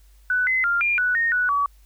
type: tone with pitch steps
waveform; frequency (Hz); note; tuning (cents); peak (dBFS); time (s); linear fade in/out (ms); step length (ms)
sine; 1492 / 2043 / 1396 / 2401 / 1480 / 1850 / 1476 / 1138; F#6 / C7 / F6 / D7 / F#6 / A#6 / F#6 / C#6; +14 / -42 / -1 / +38 / 0 / -14 / -5 / +45; -18; 0.3-1.66; 2; 170
effects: added 50 Hz sine -49 dBFS peak until 1.85 s + white hiss -62 dBFS RMS until 1.85 s